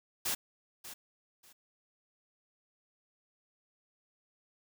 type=noise with echo; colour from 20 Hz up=white; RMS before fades=-33 dBFS; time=0.25-0.35 s; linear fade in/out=10 ms; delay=590 ms; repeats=2; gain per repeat=-13 dB; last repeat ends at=1.53 s; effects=none